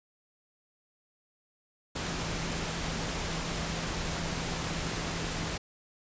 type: tone in noise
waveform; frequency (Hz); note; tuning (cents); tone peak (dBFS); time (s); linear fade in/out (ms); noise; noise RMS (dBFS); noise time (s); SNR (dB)
sine; 164.81; E3; 0; -39; 1.95-5.58; 10; pink; -34; 1.95-5.58; -8
effects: resampled to 16000 Hz